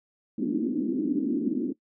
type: band-pass noise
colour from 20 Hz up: white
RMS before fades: -27 dBFS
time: 0.38-1.73 s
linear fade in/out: 10 ms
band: 220 to 320 Hz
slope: 48 dB/octave
effects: noise-tail reverb RT60 0.1 s tail -19 dB re dry